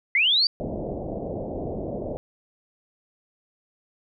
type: linear sweep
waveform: sine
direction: up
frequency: 1999 to 4738 Hz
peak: -17 dBFS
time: 0.15-0.47 s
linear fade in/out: 2 ms
type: low-pass noise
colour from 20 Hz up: white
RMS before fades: -31 dBFS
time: 0.6-2.17 s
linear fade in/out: 0 ms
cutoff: 670 Hz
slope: 48 dB/octave
effects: none